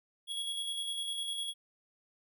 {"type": "tone with tremolo", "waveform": "square", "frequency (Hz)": 3332, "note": "G#7", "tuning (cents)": 5, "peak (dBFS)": -34, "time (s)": [0.27, 1.54], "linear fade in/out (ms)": 50, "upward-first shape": "square", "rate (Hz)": 9.9, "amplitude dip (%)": 30, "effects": []}